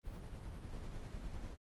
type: noise with tremolo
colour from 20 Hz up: brown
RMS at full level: -45 dBFS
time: 0.03-1.57 s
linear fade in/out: 50 ms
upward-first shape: sine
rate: 10 Hz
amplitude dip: 30%
effects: Opus 32 kbps